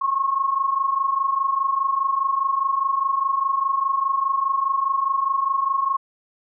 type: tone pair together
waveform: sine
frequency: 1066.1 / 1091 Hz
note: C6 / C#6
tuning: +32 / -28 cents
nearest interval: unison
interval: 40 cents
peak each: -24 / -20 dBFS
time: 0.01-5.97 s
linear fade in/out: 10 ms
effects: none